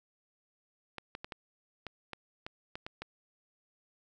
clicks, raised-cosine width 0.3 ms, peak -24 dBFS, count 10, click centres 0.983 / 1.151 / 1.245 / 1.322 / 1.867 / 2.133 / 2.465 / 2.755 / 2.865 / 3.02 s, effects none

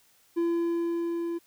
triangle tone with level ramp, 338.9 Hz, E4, 48 cents sharp, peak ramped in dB -21 to -27 dBFS, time 0.36-1.39 s, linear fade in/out 20 ms, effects white hiss -63 dBFS RMS until 1.46 s

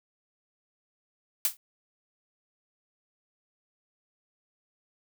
blue noise with exponential decay, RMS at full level -21 dBFS, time 1.45-1.57 s, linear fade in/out 1 ms, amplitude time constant 25 ms, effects none

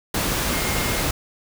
sine tone in noise, 2134 Hz, C7, 34 cents sharp, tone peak -32 dBFS, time 0.53-1.01 s, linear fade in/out 5 ms, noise pink, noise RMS -23 dBFS, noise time 0.14-1.11 s, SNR -12 dB, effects none

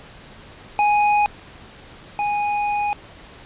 square tone pair in turn, 830.6 / 826.9 Hz, G#5 / G#5, 0 / -8 cents, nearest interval unison, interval 8 cents, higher first, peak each -15 / -20 dBFS, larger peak first, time 0.79-1.26 / 2.19-2.93 s, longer second, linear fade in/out 0 ms, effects pink hiss -43 dBFS RMS until 3.45 s + resampled to 8000 Hz

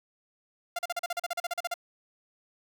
sawtooth tone bursts, 696 Hz, F5, 6 cents flat, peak -25 dBFS, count 15, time 0.76-1.741 s, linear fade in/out 5 ms, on 29 ms, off 39 ms, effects none

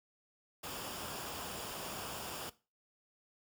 pink noise with comb filter, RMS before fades -43 dBFS, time 0.63-2.5 s, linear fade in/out 10 ms, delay 0.49 ms, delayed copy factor -0.5, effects noise-tail reverb RT60 0.3 s tail -18 dB re dry + high-pass 60 Hz 12 dB/octave

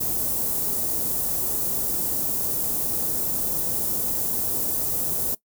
white band-stop noise, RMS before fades -25 dBFS, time 0-5.35 s, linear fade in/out 10 ms, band 530 to 11000 Hz, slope 12 dB/octave, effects noise-tail reverb RT60 0.1 s tail -19 dB re dry

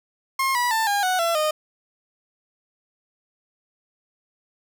30% pulse tone with pitch steps, 1070 / 975.5 / 889.4 / 810.9 / 739.3 / 674.1 / 614.6 Hz, C6 / B5 / A5 / G#5 / F#5 / E5 / D#5, +38 / -22 / +18 / -42 / -2 / +39 / -21 cents, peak -17 dBFS, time 0.39-1.51 s, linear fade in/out 5 ms, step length 160 ms, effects none

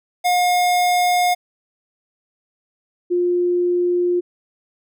square / sine tone pair in turn, 716 / 353.7 Hz, F5 / F4, +43 / +22 cents, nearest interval octave, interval 1221 cents, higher first, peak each -15 dBFS, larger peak neither, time 0.24-1.35 / 3.1-4.21 s, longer neither, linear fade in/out 20 ms, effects none

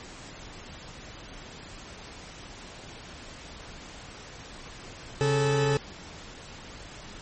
40% pulse tone pair together, 137.4 / 436.2 Hz, C#3 / A4, -15 / -15 cents, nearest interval octave + minor sixth, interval 2000 cents, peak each -24 / -24 dBFS, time 5.21-5.77 s, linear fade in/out 0 ms, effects pink hiss -44 dBFS RMS until 7.21 s + MP3 32 kbps

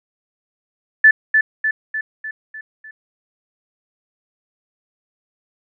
sine tone with echo, 1748 Hz, A6, 12 cents flat, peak -5 dBFS, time 1.04-1.11 s, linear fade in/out 5 ms, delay 300 ms, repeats 6, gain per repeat -5 dB, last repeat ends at 2.91 s, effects none

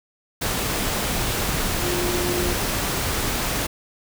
sine tone in noise, 354.2 Hz, F4, 24 cents sharp, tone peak -25 dBFS, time 1.82-2.54 s, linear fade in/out 10 ms, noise pink, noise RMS -24 dBFS, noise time 0.41-3.67 s, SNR -4 dB, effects none

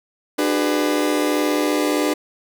35% pulse chord, G# half-diminished seventh, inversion second, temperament just, 299 / 373.8 / 415.3 / 498.4 Hz, D4 / F#4 / G#4 / B4, +31 / +18 / 0 / +16 cents, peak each -18 / -24 / -24 / -23 dBFS, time 0.38-2.14 s, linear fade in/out 10 ms, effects none

